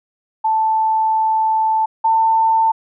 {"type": "tone pair in turn", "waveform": "sine", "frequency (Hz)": [880, 894.3], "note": ["A5", "A5"], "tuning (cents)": [0, 28], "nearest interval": "unison", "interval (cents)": 28, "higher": "second", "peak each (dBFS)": [-13, -11], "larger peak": "second", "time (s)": [[0.44, 1.86], [2.04, 2.72]], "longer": "first", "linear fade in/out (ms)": 10, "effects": []}